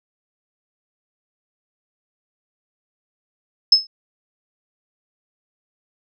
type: tone with exponential decay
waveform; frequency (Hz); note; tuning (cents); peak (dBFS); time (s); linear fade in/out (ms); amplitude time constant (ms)
sine; 5200; E8; -24; -4; 3.72-3.87; 5; 32
effects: none